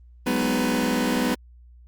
sawtooth chord, G# minor seventh, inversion third, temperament just, 186.89 / 207.7 / 249.2 / 311.5 Hz, F#3 / G#3 / B3 / D#4, +18 / 0 / +16 / +2 cents, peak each -25 / -24 / -19 / -25 dBFS, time 0.26-1.35 s, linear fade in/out 10 ms, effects added 60 Hz sine -46 dBFS peak until 1.87 s + Opus 32 kbps

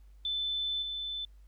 sine tone with level steps, 3520 Hz, A7, in tune, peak -30 / -34 dBFS, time 0.25-1.25 s, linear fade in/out 2 ms, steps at 0.82 s, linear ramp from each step 5 ms, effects added 50 Hz sine -52 dBFS peak until 1.47 s + pink hiss -74 dBFS RMS until 1.47 s

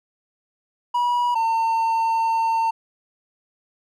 triangle tone pair in turn, 969 / 905.3 Hz, B5 / A5, -33 / +49 cents, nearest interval minor second, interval 118 cents, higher first, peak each -16 dBFS, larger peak neither, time 0.94-1.35 / 1.35-2.71 s, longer second, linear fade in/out 10 ms, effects none

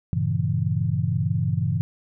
sine chord, G diminished seventh, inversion none, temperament equal, 98 / 116.54 / 138.59 / 164.81 Hz, G2 / Bb2 / Db3 / Fb3, 0 / 0 / 0 / 0 cents, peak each -26 dBFS, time 0.13-1.81 s, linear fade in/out 0 ms, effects none

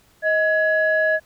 sine tone pair together, 630 / 1681.9 Hz, D#5 / G#6, +21 / +21 cents, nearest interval octave + perfect fourth, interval 1700 cents, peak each -18 dBFS, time 0.22-1.2 s, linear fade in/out 50 ms, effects tanh soft clip ceiling -8 dBFS + pink hiss -57 dBFS RMS until 1.25 s

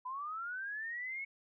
sine linear sweep, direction up, 987.8 to 2210 Hz, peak -38 dBFS, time 0.05-1.25 s, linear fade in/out 10 ms, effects none

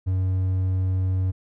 triangle tone, 93.4 Hz, F#2, 17 cents sharp, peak -18 dBFS, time 0.06-1.32 s, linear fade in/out 20 ms, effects none

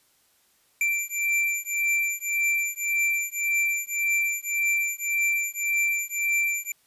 square beating tone pair, 2349 / 2350.8 Hz, D7 / D7, 0 / +1 cents, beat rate 1.8 Hz, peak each -27 dBFS, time 0.81-6.72 s, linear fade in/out 2 ms, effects white hiss -64 dBFS RMS until 6.86 s + resampled to 32000 Hz

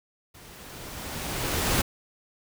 pink noise with level ramp, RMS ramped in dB -49 to -23 dBFS, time 0.34-1.82 s, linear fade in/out 10 ms, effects none

